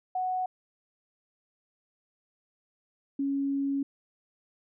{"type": "tone pair in turn", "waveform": "sine", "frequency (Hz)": [740, 277.2], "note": ["F#5", "C#4"], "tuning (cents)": [0, 0], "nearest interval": "octave + perfect fourth", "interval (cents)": 1700, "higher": "first", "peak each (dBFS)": [-27, -26], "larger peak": "second", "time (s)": [[0.15, 0.46], [3.19, 3.83]], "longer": "second", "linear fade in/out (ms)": 5, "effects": []}